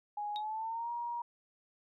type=tone with pitch glide; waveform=sine; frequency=830.6 to 948.6 Hz; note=G#5 to A#5; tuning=0 to +30 cents; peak=-35 dBFS; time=0.17-1.22 s; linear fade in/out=5 ms; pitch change=+230 cents; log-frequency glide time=0.32-0.91 s
type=tone with exponential decay; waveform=sine; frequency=3765 Hz; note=A#7; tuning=16 cents sharp; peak=-35 dBFS; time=0.36-0.44 s; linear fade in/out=0 ms; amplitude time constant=17 ms
effects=none